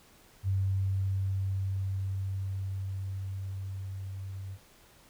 sine tone with level ramp, 96.4 Hz, G2, 28 cents flat, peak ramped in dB -25 to -37 dBFS, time 0.43-4.58 s, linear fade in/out 50 ms, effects pink hiss -59 dBFS RMS until 5.09 s

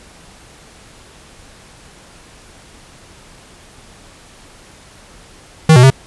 square tone with pitch steps, 158.8 / 124.4 / 133.3 Hz, D#3 / B2 / C3, +36 / +13 / +33 cents, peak -4 dBFS, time 5.69-5.903 s, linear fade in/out 5 ms, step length 71 ms, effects pink hiss -42 dBFS RMS until 6.06 s + resampled to 24000 Hz

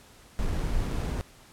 brown noise with sample-and-hold, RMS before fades -28 dBFS, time 0.39-1.21 s, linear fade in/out 0 ms, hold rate 7350 Hz, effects pink hiss -54 dBFS RMS until 1.52 s + low-pass 12000 Hz 12 dB/octave

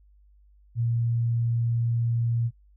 sine tone, 117.1 Hz, A#2, 8 cents sharp, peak -22 dBFS, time 0.75-2.51 s, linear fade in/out 50 ms, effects noise-tail reverb RT60 0.1 s tail -23 dB re dry + added 50 Hz sine -54 dBFS peak until 2.76 s

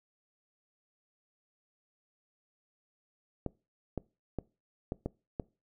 clicks, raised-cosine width 2 ms, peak -20 dBFS, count 6, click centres 3.463 / 3.977 / 4.387 / 4.921 / 5.06 / 5.398 s, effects noise-tail reverb RT60 0.3 s tail -23 dB re dry

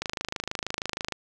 click train, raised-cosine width 0.2 ms, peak -12 dBFS, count 30, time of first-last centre 0.02-1.123 s, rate 26.3 Hz, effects none

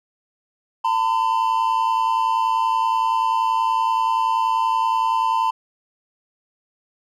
triangle tone pair together, 902 / 1012.5 Hz, A5 / B5, +43 / +43 cents, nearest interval major second, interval 200 cents, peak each -18 dBFS, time 0.84-5.51 s, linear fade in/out 10 ms, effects none

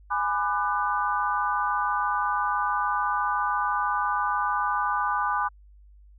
sine chord, G# half-diminished seventh, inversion none, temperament just, 830.6 / 996.7 / 1196.1 / 1495.1 Hz, G#5 / B5 / D6 / F#6, 0 / +16 / +31 / +18 cents, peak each -29 / -28 / -27 / -31 dBFS, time 0.1-5.49 s, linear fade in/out 20 ms, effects added 50 Hz sine -49 dBFS peak until 6.18 s

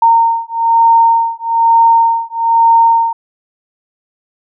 sine beating tone pair, 918 / 919.1 Hz, A#5 / A#5, -27 / -25 cents, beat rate 1.1 Hz, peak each -10 dBFS, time 0.02-3.13 s, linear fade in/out 5 ms, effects none

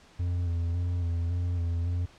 triangle tone with vibrato, 86.4 Hz, F2, 18 cents flat, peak -24 dBFS, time 0.19-2.06 s, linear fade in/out 10 ms, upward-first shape square, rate 1.8 Hz, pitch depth 30 cents each way, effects pink hiss -56 dBFS RMS until 2.18 s + low-pass 6000 Hz 12 dB/octave

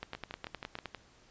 two click trains, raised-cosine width 0.3 ms, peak -22 / -24 dBFS, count 9 / 6, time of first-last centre 0.03-0.857 / 0.15-0.947 s, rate 9.67 / 6.27 Hz, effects pink hiss -62 dBFS RMS until 1.3 s + resampled to 16000 Hz

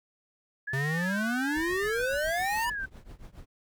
white noise with exponential growth, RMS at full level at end -43 dBFS, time 0.67-2.65 s, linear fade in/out 0 ms, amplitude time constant 430 ms
sine tone with vibrato, 1661.2 Hz, G#6, in tune, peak -31 dBFS, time 0.67-2.86 s, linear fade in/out 10 ms, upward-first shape sine, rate 1.2 Hz, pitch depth 200 cents each way
square exponential sweep, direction up, 130.9 to 991 Hz, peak -29 dBFS, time 0.73-2.7 s, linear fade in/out 5 ms
brown noise with tremolo, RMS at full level -42 dBFS, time 1.55-3.46 s, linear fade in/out 10 ms, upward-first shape triangle, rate 7.2 Hz, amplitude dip 95%
effects none

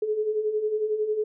sine beating tone pair, 419 / 430 Hz, G#4 / A4, +15 / -40 cents, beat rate 11 Hz, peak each -31 / -24 dBFS, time 0.02-1.24 s, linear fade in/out 5 ms, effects none

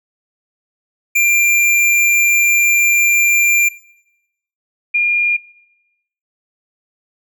square / sine tone pair in turn, 2379 / 2414 Hz, D7 / D7, +22 / +47 cents, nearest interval unison, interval 25 cents, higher second, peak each -11 dBFS, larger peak neither, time 1.15-3.69 / 4.94-5.37 s, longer first, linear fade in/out 10 ms, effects noise-tail reverb RT60 0.9 s tail -21 dB re dry

